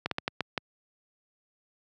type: slowing click train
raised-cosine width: 0.3 ms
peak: -12 dBFS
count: 6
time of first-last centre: 0.06-0.578 s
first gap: 53 ms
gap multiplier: 1.34
effects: high-pass 100 Hz 12 dB/octave